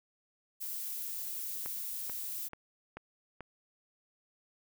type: noise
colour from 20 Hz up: violet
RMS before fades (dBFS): -39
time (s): 0.6-2.49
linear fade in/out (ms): 20
type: click train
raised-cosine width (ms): 0.5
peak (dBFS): -28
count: 5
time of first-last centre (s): 1.66-3.407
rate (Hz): 2.29
effects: none